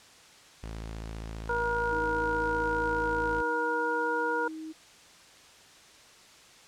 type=tone; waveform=sawtooth; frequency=55 Hz; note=A1; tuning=in tune; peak=-33 dBFS; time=0.63-3.42 s; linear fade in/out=5 ms
type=harmonic tone; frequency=476 Hz; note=A#4; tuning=36 cents sharp; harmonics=1 / 2 / 3; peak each=-31 / -31 / -31 dBFS; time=1.49-4.48 s; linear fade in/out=5 ms
type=tone with pitch glide; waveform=sine; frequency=314 to 316.2 Hz; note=D#4 to D#4; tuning=+16 to +28 cents; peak=-37 dBFS; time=1.91-4.73 s; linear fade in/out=20 ms; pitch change=+12 cents; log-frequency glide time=2.32-4.52 s
effects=white hiss -54 dBFS RMS until 6.67 s + low-pass 7000 Hz 12 dB/octave